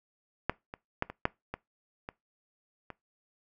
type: clicks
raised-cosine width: 0.5 ms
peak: -11 / -25 / -13 / -24 / -10 / -20 / -23 / -26 dBFS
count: 8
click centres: 0.496 / 0.739 / 1.024 / 1.1 / 1.254 / 1.54 / 2.089 / 2.903 s
effects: noise-tail reverb RT60 0.2 s tail -22 dB re dry